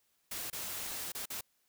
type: noise with dropouts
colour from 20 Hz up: white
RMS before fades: -40 dBFS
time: 0.31-1.41 s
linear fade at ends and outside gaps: 5 ms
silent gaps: 0.501-0.528 / 1.12-1.149 / 1.257-1.301 s
effects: white hiss -75 dBFS RMS until 1.68 s